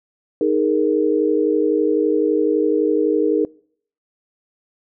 sine chord, D# suspended fourth, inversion none, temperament just, 311.1 / 414.8 / 466.7 Hz, D#4 / G#4 / A#4, 0 / -2 / +2 cents, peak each -19 dBFS, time 0.41-3.45 s, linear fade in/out 2 ms, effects noise-tail reverb RT60 0.6 s tail -25 dB re dry

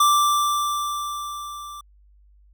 square tone with level ramp, 1174.7 Hz, D6, in tune, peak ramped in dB -14 to -36 dBFS, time 0-1.81 s, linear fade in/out 5 ms, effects added 50 Hz sine -51 dBFS peak until 2.53 s

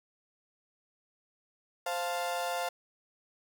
35% pulse chord, F major, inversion second, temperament equal, 523.3 / 698.5 / 880 Hz, C5 / F5 / A5, 0 / 0 / 0 cents, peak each -35 / -32 / -37 dBFS, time 1.86-2.69 s, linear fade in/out 5 ms, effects none

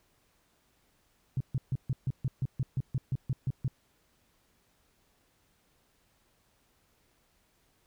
sine tone bursts, 130.81 Hz, C3, in tune, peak -26 dBFS, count 14, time 1.37-3.68 s, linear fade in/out 2 ms, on 35 ms, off 140 ms, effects pink hiss -70 dBFS RMS until 7.86 s

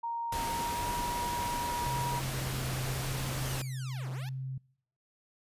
sine tone with pitch glide, 932.3 to 958 Hz, A#5 to A#5, 0 to +47 cents, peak -32 dBFS, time 0.03-2.2 s, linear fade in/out 10 ms, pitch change +47 cents, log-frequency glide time 0.51-0.88 s
pink noise, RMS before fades -37 dBFS, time 0.32-3.62 s, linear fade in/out 5 ms
sine tone with vibrato, 130.81 Hz, C3, in tune, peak -34 dBFS, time 1.86-4.58 s, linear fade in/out 5 ms, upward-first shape sine, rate 0.87 Hz, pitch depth 13 cents each way
10% pulse linear two-way sweep, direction down then up, 3251 to 146.8 to 912 Hz, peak -37 dBFS, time 3.45-4.29 s, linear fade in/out 0 ms, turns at 4.1 s
effects noise-tail reverb RT60 0.7 s tail -26 dB re dry + resampled to 32000 Hz

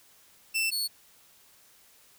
sawtooth tone pair in turn, 2671 / 4402 Hz, E7 / C#8, +22 / -13 cents, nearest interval major sixth, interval 865 cents, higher second, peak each -22 / -25 dBFS, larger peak first, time 0.54-0.71 / 0.71-0.88 s, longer neither, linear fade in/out 20 ms, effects white hiss -59 dBFS RMS until 2.18 s

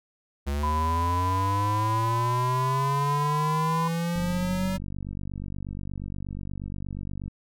square linear sweep, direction up, 69.3 to 190.7 Hz, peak -26 dBFS, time 0.46-4.78 s, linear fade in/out 20 ms
sine tone with pitch glide, 1000 to 1008.7 Hz, B5 to B5, +21 to +36 cents, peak -25 dBFS, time 0.63-3.88 s, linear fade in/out 5 ms, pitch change +15 cents, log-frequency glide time 1.81-2.76 s
click train, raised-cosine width 5 ms, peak -23 dBFS, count 152, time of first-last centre 4.16-7.28 s, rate 48.4 Hz
effects none

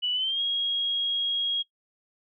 sine tone with pitch glide, 2960 to 3284 Hz, F#7 to G#7, 0 to -20 cents, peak -24 dBFS, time 0.02-1.63 s, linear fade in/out 20 ms, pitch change +180 cents, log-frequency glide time 0.13-0.41 s, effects noise-tail reverb RT60 0.1 s tail -19 dB re dry

